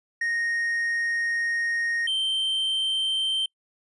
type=tone pair in turn; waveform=triangle; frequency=1861 / 3123 Hz; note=A#6 / G7; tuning=-3 / -7 cents; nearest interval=major sixth; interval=896 cents; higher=second; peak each=-22 / -21 dBFS; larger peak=second; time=0.21-2.07 / 2.07-3.46 s; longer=first; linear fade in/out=5 ms; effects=noise-tail reverb RT60 0.1 s tail -26 dB re dry + resampled to 24000 Hz